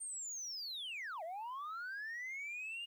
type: linear two-way sweep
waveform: sine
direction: down then up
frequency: 8870 to 622.3 to 2862 Hz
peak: -39 dBFS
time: 0-2.86 s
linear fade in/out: 20 ms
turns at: 1.23 s
effects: tanh soft clip ceiling -40 dBFS + 12-bit